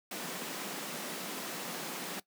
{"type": "high-pass noise", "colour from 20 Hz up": "pink", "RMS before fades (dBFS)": -40, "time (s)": [0.11, 2.2], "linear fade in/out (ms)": 5, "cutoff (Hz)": 170, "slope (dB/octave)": 48, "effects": ["noise-tail reverb RT60 0.1 s tail -19 dB re dry"]}